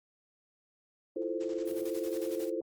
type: chord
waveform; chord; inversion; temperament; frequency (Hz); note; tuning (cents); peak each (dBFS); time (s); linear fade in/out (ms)
sine; F major seventh; third; equal; 329.6 / 349.2 / 440 / 523.3; E4 / F4 / A4 / C5; 0 / 0 / 0 / 0; -37; 1.16-2.61; 5
type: noise with tremolo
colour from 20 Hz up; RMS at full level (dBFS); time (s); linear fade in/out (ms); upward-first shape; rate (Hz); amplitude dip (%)
white; -48; 1.4-2.5; 10; square; 11; 60
effects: Opus 24 kbps